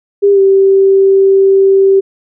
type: tone with pitch glide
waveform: sine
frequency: 401.9 to 388.7 Hz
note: G4 to G4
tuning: +43 to -15 cents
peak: -4 dBFS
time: 0.22-2.01 s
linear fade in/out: 20 ms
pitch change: -58 cents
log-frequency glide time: 0.32-0.4 s
effects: none